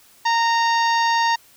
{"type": "harmonic tone", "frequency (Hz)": 925, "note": "A#5", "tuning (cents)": -14, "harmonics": [1, 2, 3, 4, 5, 6, 7], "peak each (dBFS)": [-17, -23, -31, -31, -30, -32, -37], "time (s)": [0.25, 1.36], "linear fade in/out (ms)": 10, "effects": ["white hiss -52 dBFS RMS until 1.56 s"]}